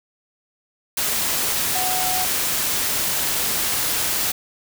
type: tone in noise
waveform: sine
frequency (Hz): 740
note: F#5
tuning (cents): 0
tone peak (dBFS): -25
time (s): 1.75-2.25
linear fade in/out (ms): 5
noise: white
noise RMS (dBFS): -22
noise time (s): 0.97-4.32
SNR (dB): -6
effects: none